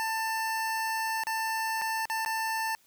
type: tone with dropouts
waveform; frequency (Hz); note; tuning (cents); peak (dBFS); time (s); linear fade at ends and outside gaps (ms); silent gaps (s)
25% pulse; 890; A5; +20; -25; 0-2.75; 0; 1.236-1.269 / 1.814-1.819 / 2.055-2.099 / 2.249-2.26
effects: white hiss -64 dBFS RMS until 2.86 s